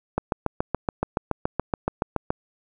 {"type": "click train", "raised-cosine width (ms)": 1, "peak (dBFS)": -8, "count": 16, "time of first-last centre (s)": [0.18, 2.305], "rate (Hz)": 7.06, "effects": []}